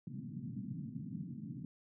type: band-pass noise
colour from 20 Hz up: pink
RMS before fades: -44 dBFS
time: 0.07-1.65 s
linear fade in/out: 2 ms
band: 120 to 260 Hz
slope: 48 dB/octave
effects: none